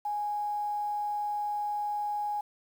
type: tone with quantisation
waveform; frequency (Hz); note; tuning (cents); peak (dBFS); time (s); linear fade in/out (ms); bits
sine; 830.6; G#5; 0; -29; 0.05-2.41; 5; 9
effects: none